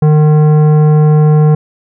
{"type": "tone with tanh clipping", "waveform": "sine", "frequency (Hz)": 152.2, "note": "D#3", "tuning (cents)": -38, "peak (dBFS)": -6, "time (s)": [0.02, 1.55], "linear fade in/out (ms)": 5, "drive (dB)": 13, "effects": []}